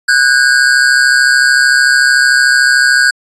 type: tone pair together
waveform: square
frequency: 1481 / 1614.5 Hz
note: F#6 / G#6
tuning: +1 / -49 cents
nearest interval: minor second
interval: 150 cents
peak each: -10 dBFS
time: 0.08-3.11 s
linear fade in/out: 10 ms
effects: resampled to 22050 Hz